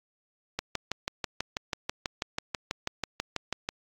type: click train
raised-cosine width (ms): 0.2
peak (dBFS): -12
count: 20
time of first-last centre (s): 0.59-3.69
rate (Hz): 6.13
effects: AAC 64 kbps